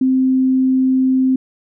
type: tone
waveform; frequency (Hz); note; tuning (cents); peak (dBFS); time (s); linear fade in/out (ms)
sine; 260.6; C4; -7; -11; 0.01-1.36; 5
effects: none